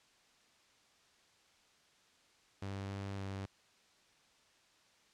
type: tone with pitch steps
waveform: sawtooth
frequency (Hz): 98.1 / 98.8 / 97.3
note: G2 / G2 / G2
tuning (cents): +2 / +14 / -12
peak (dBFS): -36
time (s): 2.62-3.46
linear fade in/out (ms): 5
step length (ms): 280
effects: white hiss -68 dBFS RMS until 5.13 s + low-pass 6000 Hz 12 dB/octave